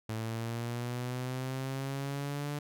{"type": "linear sweep", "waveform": "sawtooth", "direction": "up", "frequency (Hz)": [110, 146.83], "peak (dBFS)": -30, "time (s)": [0.09, 2.59], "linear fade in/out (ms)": 5, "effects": []}